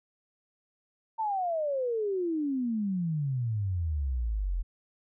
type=exponential sweep; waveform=sine; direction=down; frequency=910 to 40.94 Hz; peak=-27 dBFS; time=1.18-4.63 s; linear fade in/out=20 ms; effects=none